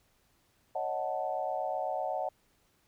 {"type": "chord", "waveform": "sine", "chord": "D# half-diminished seventh", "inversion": "third", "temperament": "equal", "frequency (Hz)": [554.4, 622.3, 740, 880], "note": ["C#5", "D#5", "F#5", "A5"], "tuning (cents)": [0, 0, 0, 0], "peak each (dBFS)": [-38, -36, -34, -39], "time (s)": [0.75, 2.29], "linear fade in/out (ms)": 5, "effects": ["pink hiss -70 dBFS RMS until 2.87 s"]}